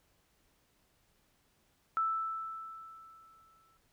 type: tone with exponential decay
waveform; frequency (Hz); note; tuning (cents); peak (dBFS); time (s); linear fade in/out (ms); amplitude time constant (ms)
sine; 1320; E6; +2; -27; 1.97-3.77; 0; 390
effects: pink hiss -72 dBFS RMS until 3.92 s